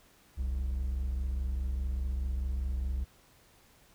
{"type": "tone pair together", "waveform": "triangle", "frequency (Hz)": [40.57, 65.41], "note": ["E1", "C2"], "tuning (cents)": [-27, 0], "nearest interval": "minor sixth", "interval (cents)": 827, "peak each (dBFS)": [-35, -28], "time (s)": [0.37, 3.05], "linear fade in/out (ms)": 20, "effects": ["tanh soft clip ceiling -21 dBFS", "pink hiss -62 dBFS RMS until 3.94 s"]}